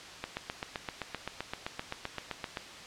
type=click train; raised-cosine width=0.3 ms; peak=-18 dBFS; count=19; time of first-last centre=0.24-2.572 s; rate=7.72 Hz; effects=white hiss -46 dBFS RMS until 2.86 s + low-pass 5000 Hz 12 dB/octave